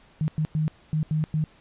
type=tone bursts at uneven times; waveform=sine; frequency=155 Hz; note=D#3; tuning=6 cents flat; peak=-21 dBFS; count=6; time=0.21-0.28 / 0.38-0.45 / 0.55-0.68 / 0.93-1.03 / 1.11-1.24 / 1.34-1.44 s; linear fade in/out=0 ms; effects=pink hiss -56 dBFS RMS until 1.6 s + resampled to 8000 Hz